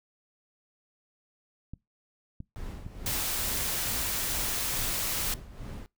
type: clicks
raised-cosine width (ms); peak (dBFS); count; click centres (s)
5; -27; 4; 1.736 / 2.404 / 2.864 / 3.078
type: noise with tremolo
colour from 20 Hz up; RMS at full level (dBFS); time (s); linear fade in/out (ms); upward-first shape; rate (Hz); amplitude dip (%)
brown; -37; 2.56-5.86; 0; sine; 2.3; 65
type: noise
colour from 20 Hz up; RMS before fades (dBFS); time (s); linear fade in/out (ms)
white; -31; 3.06-5.34; 2
effects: noise-tail reverb RT60 0.2 s tail -23 dB re dry